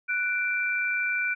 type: tone pair together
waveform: sine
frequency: 1482.5 / 2350 Hz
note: F#6 / D7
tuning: +3 / +1 cents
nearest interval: minor sixth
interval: 798 cents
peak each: -27 dBFS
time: 0.08-1.35 s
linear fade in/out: 20 ms
effects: none